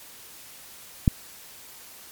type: click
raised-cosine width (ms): 5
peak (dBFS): -4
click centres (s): 1.078
effects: white hiss -46 dBFS RMS until 2.11 s + MP3 96 kbps